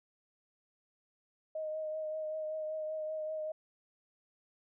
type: tone with vibrato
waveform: sine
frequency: 623 Hz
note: D#5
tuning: 2 cents sharp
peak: -35 dBFS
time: 1.55-3.52 s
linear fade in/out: 5 ms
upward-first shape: triangle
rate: 5.2 Hz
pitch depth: 24 cents each way
effects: none